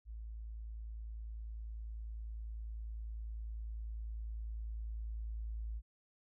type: tone with level ramp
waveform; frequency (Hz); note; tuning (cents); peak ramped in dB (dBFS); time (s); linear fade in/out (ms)
sine; 55; A1; 0; -43 to -38; 0.05-5.82; 50
effects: none